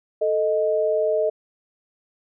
sine tone pair together, 440 / 622.3 Hz, A4 / D#5, 0 / 0 cents, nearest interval tritone, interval 600 cents, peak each -22 / -20 dBFS, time 0.21-1.3 s, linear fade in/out 10 ms, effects none

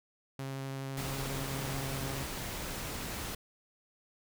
sawtooth tone with vibrato, 135.3 Hz, C#3, 42 cents flat, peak -33 dBFS, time 0.39-2.23 s, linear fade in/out 2 ms, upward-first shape sine, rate 12 Hz, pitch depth 8 cents each way
pink noise, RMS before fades -39 dBFS, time 0.97-3.35 s, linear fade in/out 5 ms
effects none

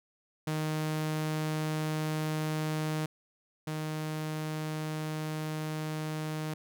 sawtooth tone pair in turn, 155.2 / 155.2 Hz, D#3 / D#3, -4 / -4 cents, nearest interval unison, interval 0 cents, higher neither, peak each -26 / -29 dBFS, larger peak first, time 0.47-3.06 / 3.67-6.54 s, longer second, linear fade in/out 5 ms, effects none

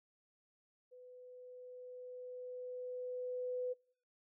sine tone with level ramp, 500 Hz, B4, 21 cents sharp, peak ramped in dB -54 to -35 dBFS, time 0.91-3.74 s, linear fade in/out 20 ms, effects noise-tail reverb RT60 0.6 s tail -26 dB re dry

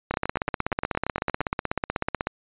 two click trains, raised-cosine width 0.5 ms, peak -11 / -9 dBFS, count 13 / 36, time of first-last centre 0.14-1.529 / 0.11-2.27 s, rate 8.64 / 16.2 Hz, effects resampled to 8000 Hz

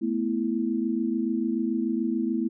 sine chord, A suspended second, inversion none, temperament equal, 220 / 246.9 / 329.6 Hz, A3 / B3 / E4, 0 / 0 / 0 cents, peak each -28 dBFS, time 0.01-2.49 s, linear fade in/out 20 ms, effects none

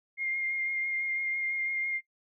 sine tone with vibrato, 2122 Hz, C7, 24 cents sharp, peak -29 dBFS, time 0.17-2.01 s, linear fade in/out 50 ms, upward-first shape triangle, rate 6 Hz, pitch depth 20 cents each way, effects noise-tail reverb RT60 0.1 s tail -17 dB re dry

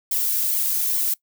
violet noise with flanger, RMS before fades -22 dBFS, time 0.11-1.14 s, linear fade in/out 5 ms, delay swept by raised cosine 0.92 to 2.62 ms, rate 2.3 Hz, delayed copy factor +0.7, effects noise-tail reverb RT60 0.1 s tail -22 dB re dry

